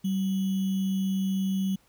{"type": "tone with sample-and-hold", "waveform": "sine", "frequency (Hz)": 191.7, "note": "G3", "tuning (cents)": -38, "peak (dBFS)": -24, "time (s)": [0.04, 1.76], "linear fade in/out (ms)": 10, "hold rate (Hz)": 3150, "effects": ["pink hiss -64 dBFS RMS until 1.88 s"]}